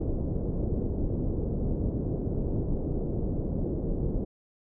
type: low-pass noise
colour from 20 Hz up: pink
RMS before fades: -29 dBFS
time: 0-4.25 s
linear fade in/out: 10 ms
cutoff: 470 Hz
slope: 24 dB/octave
effects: none

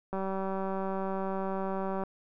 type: click train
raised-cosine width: 1 ms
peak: -21 dBFS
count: 367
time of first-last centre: 0.13-2.036 s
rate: 192 Hz
effects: none

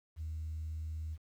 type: tone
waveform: sine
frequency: 79 Hz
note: D#2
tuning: 27 cents sharp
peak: -36 dBFS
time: 0.16-1.18 s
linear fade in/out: 50 ms
effects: tanh soft clip ceiling -33 dBFS + 11-bit

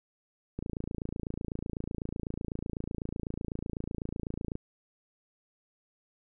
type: click train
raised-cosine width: 3 ms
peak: -22 dBFS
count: 112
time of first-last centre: 0.59-4.554 s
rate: 28 Hz
effects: none

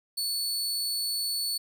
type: tone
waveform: sawtooth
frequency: 4441 Hz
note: C#8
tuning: 2 cents sharp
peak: -25 dBFS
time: 0.17-1.58 s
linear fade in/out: 10 ms
effects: none

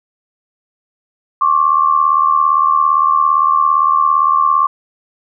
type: tone pair together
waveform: sine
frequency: 1078 / 1155.6 Hz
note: C#6 / D6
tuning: -49 / -28 cents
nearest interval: minor second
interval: 121 cents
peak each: -12 dBFS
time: 1.41-4.67 s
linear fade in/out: 5 ms
effects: none

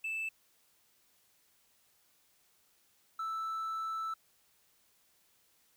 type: tone pair in turn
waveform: triangle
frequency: 2637 / 1318.5 Hz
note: E7 / E6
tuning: 0 / 0 cents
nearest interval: octave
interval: 1200 cents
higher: first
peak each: -32 / -32 dBFS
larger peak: neither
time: 0.04-0.29 / 3.19-4.14 s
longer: second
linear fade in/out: 5 ms
effects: tanh soft clip ceiling -28 dBFS + white hiss -70 dBFS RMS until 5.76 s

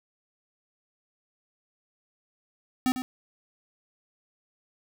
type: tone with echo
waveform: square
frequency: 255.9 Hz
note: C4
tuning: 38 cents flat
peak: -22 dBFS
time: 2.86-2.92 s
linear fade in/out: 0 ms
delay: 100 ms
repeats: 1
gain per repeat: -9 dB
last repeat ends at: 3.02 s
effects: none

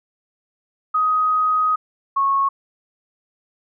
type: tone pair in turn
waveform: sine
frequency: 1255 / 1098.4 Hz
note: D#6 / C#6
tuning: +15 / -16 cents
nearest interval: major second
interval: 231 cents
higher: first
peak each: -15 dBFS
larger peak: neither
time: 0.94-1.76 / 2.16-2.49 s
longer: first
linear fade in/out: 10 ms
effects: none

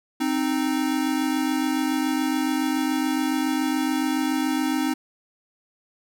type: tone pair together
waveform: square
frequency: 262.5 / 309.6 Hz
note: C4 / D#4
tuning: +6 / -9 cents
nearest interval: minor third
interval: 285 cents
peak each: -25 dBFS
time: 0.2-4.94 s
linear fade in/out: 10 ms
effects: none

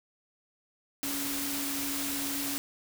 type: tone in noise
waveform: sine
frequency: 280.7 Hz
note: C#4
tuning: 22 cents sharp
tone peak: -36 dBFS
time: 1.03-2.58 s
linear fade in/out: 0 ms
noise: white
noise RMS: -34 dBFS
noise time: 1.03-2.58 s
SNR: -5 dB
effects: none

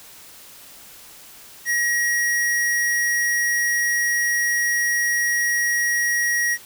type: tone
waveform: square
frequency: 1900 Hz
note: A#6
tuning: 33 cents sharp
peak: -19 dBFS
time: 1.65-6.58 s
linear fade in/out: 50 ms
effects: white hiss -44 dBFS RMS until 6.65 s

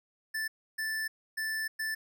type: tone bursts at uneven times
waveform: square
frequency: 1760 Hz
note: A6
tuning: in tune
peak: -32 dBFS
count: 4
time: 0.34-0.48 / 0.78-1.08 / 1.37-1.68 / 1.79-1.95 s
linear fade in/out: 10 ms
effects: none

